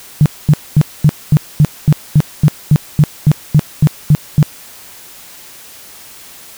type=tone bursts; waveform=sine; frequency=150 Hz; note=D3; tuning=37 cents sharp; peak=-3 dBFS; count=16; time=0.21-4.428 s; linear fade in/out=0 ms; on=48 ms; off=230 ms; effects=white hiss -36 dBFS RMS until 6.57 s